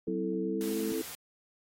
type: chord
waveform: sine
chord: A minor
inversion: first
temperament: equal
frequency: 261.6 / 329.6 / 440 Hz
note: C4 / E4 / A4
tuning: 0 / 0 / 0 cents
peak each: -38 / -34 / -34 dBFS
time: 0.07-1.02 s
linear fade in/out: 5 ms
type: tone with pitch glide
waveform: sine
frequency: 188.8 to 213.1 Hz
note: F#3 to G#3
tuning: +35 to +45 cents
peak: -35 dBFS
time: 0.08-0.92 s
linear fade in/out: 0 ms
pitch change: +210 cents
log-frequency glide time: 0.42-0.8 s
type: noise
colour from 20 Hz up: white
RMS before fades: -43 dBFS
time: 0.61-1.15 s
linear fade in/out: 0 ms
effects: AAC 48 kbps